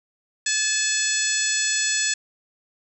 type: harmonic tone with a mistuned harmonic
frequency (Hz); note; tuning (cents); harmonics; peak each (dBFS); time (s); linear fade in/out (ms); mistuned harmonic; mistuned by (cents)
863; A5; -34; 2 / 3 / 4 / 5 / 6 / 7 / 8 / 9; -27 / -30 / -31 / -30 / -31 / -31 / -29 / -25; 0.46-2.14; 5; 6; -16
effects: none